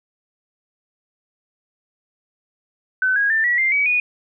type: tone with pitch steps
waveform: sine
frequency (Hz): 1517 / 1644.8 / 1783.3 / 1933.5 / 2096 / 2273 / 2464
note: F#6 / G#6 / A6 / B6 / C7 / C#7 / D#7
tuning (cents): +43 / -17 / +23 / -37 / +2 / +43 / -17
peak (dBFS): -15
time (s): 3.02-4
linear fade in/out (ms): 2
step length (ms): 140
effects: none